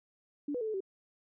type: tone with pitch steps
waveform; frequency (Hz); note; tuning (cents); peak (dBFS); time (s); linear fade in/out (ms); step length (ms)
sine; 290.1 / 491.3 / 439.2 / 433 / 383.9; D4 / B4 / A4 / A4 / G4; -21 / -9 / -3 / -28 / -36; -32; 0.48-0.805; 5; 65
effects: none